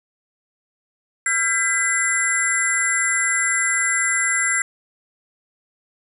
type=tone cluster; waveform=sine; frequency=1363 / 1594 / 2004 / 7430 / 10310 Hz; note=F6 / G6 / B6 / A#8 / E9; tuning=-43 / +28 / +25 / -7 / -40 cents; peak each=-28 / -23 / -21 / -22 / -28 dBFS; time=1.26-4.62 s; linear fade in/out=2 ms; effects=tanh soft clip ceiling -6 dBFS + 8-bit